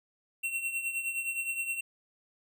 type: tone with tremolo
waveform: square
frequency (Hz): 2722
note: F7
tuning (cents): -45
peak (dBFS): -29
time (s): 0.43-1.81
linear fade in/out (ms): 10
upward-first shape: triangle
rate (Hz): 9.6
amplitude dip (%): 70
effects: none